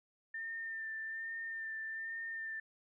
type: tone with vibrato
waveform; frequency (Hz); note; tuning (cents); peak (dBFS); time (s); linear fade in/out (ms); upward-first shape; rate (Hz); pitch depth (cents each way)
sine; 1798; A6; +37; -39; 0.34-2.6; 5; sine; 1.2; 22
effects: none